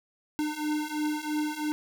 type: beating tone pair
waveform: square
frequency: 300.7 / 303.7 Hz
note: D4 / D#4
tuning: +41 / -42 cents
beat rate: 3 Hz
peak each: -33 / -31 dBFS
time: 0.39-1.72 s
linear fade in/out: 0 ms
effects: none